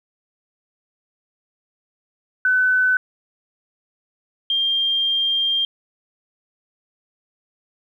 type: tone pair in turn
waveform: sine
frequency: 1508 / 3195 Hz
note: F#6 / G7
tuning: +32 / +32 cents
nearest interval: octave + minor second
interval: 1300 cents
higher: second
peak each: -14 / -17 dBFS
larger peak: first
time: 2.45-2.97 / 4.5-5.65 s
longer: second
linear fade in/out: 2 ms
effects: 9-bit